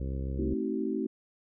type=harmonic tone; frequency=66.7 Hz; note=C2; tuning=34 cents sharp; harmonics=1 / 2 / 3 / 4 / 5 / 6 / 7 / 8; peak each=-32 / -38 / -42 / -44 / -46 / -48 / -49 / -50 dBFS; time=0-0.54 s; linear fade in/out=5 ms
type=chord; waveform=sine; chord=A diminished seventh; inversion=none; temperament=just; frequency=220 / 264 / 316.8 / 380.2 Hz; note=A3 / C4 / Eb4 / Gb4; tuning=0 / +16 / +31 / +47 cents; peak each=-34 dBFS; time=0.38-1.07 s; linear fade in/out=10 ms
effects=none